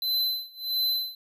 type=tone with tremolo; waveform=square; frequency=4042 Hz; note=B7; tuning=39 cents sharp; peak=-23 dBFS; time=0.02-1.15 s; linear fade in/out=2 ms; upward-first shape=sine; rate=1.5 Hz; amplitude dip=95%; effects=none